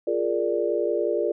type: chord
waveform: sine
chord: Bb dominant seventh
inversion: second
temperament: equal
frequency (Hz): 349.2 / 415.3 / 466.2 / 587.3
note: F4 / Ab4 / Bb4 / D5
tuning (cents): 0 / 0 / 0 / 0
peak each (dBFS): -27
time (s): 0.07-1.32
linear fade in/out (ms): 5
effects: none